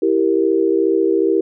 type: chord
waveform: sine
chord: E diminished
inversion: none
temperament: equal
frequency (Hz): 329.6 / 392 / 466.2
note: E4 / G4 / Bb4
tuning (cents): 0 / 0 / 0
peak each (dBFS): -17 / -16 / -19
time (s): 0.02-1.41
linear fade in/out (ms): 5
effects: none